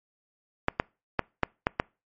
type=clicks; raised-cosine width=0.5 ms; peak=-7 dBFS; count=6; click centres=0.684 / 0.799 / 1.193 / 1.433 / 1.669 / 1.799 s; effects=noise-tail reverb RT60 0.3 s tail -26 dB re dry + MP3 32 kbps